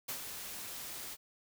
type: noise with ADSR envelope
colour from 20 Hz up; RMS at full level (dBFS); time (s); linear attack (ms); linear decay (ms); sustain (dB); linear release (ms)
white; -38; 0.08-1.17; 12; 91; -6; 43
effects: none

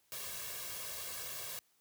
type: noise with comb filter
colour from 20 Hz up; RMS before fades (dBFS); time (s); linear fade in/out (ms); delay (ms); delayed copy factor
white; -43; 0.12-1.59; 0; 1.8; +0.75
effects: white hiss -73 dBFS RMS until 1.8 s + high-pass 60 Hz 12 dB/octave

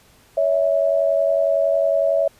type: tone pair together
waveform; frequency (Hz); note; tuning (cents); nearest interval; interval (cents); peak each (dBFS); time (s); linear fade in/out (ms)
sine; 562 / 652.9; C#5 / E5; +24 / -17; minor third; 259; -18; 0.37-2.28; 5
effects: pink hiss -53 dBFS RMS until 2.39 s + resampled to 32000 Hz

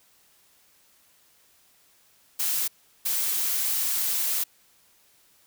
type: noise bursts at uneven times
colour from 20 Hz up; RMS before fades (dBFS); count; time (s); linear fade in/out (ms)
blue; -26; 2; 2.39-2.68 / 3.05-4.44; 10
effects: white hiss -61 dBFS RMS until 5.46 s

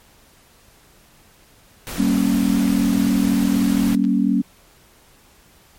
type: noise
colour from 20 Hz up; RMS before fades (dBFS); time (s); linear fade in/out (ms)
pink; -30; 1.87-3.95; 0
type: chord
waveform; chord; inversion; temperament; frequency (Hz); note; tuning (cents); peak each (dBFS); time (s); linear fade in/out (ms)
sine; G diminished; none; equal with one note detuned; 192.96 / 233.1 / 277.2; G3 / Bb3 / Db4; -27 / 0 / 0; -19; 1.98-4.42; 10
type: clicks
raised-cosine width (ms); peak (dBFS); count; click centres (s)
0.2; -24; 2; 4.041 / 4.05
effects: pink hiss -52 dBFS RMS until 5.78 s + MP3 64 kbps

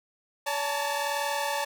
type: tone cluster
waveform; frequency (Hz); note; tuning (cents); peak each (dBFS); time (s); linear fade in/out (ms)
sawtooth; 569 / 863 / 904; C#5 / A5 / A5; +45 / -34 / +47; -28; 0.46-1.65; 10
effects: none

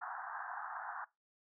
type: band-pass noise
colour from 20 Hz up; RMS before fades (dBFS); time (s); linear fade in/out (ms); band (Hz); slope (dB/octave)
pink; -44; 0.01-1.05; 10; 720 to 1700; 96
effects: noise-tail reverb RT60 0.2 s tail -20 dB re dry

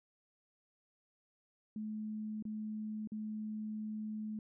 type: tone with dropouts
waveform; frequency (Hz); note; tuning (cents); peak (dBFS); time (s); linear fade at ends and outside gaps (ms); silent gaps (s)
sine; 214.9; A3; -41; -38; 1.76-4.39; 2; 2.425-2.452 / 3.074-3.119
effects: none

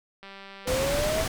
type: click train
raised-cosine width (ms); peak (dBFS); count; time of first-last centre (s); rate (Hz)
0.3; -28; 153; 0.23-1.006; 196
type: linear sweep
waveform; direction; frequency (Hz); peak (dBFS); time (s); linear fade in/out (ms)
sine; up; 493.9 to 659.3; -25; 0.65-1.26; 50
type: low-pass noise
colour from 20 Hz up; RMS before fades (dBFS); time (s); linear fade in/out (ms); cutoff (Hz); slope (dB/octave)
pink; -29; 0.67-1.28; 5; 11000; 12
effects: none

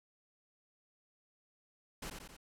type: noise with echo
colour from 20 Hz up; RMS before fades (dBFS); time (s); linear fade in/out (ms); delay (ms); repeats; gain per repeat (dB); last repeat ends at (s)
pink; -43; 2.02-2.1; 5; 89; 3; -4; 2.367
effects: low-pass 12000 Hz 12 dB/octave

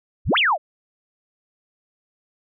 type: exponential two-way sweep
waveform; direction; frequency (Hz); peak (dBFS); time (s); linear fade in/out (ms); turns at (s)
sine; up then down; 39.12 to 3520 to 548; -15; 0.25-0.58; 50; 0.38
effects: none

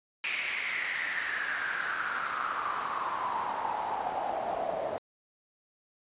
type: noise with band-pass filter sweep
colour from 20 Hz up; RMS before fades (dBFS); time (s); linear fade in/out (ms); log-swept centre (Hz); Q
pink; -33; 0.24-4.98; 0; 2400 to 620; 6.4
effects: resampled to 8000 Hz

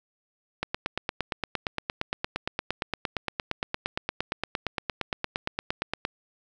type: click train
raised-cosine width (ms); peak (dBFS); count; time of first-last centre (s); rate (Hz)
0.3; -11; 48; 0.63-6.051; 8.67
effects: none

